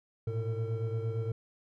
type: tone cluster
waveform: triangle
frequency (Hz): 109.3 / 118 / 452.9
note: A2 / A#2 / A#4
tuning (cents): -11 / +22 / -50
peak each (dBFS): -30 / -34 / -35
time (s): 0.27-1.32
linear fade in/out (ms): 5
effects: tanh soft clip ceiling -23 dBFS